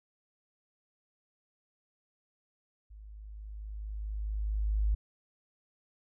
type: tone with level ramp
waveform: sine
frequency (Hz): 52.3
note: G#1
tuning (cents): +13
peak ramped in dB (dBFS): -47 to -24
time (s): 2.9-4.95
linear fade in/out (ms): 10
effects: none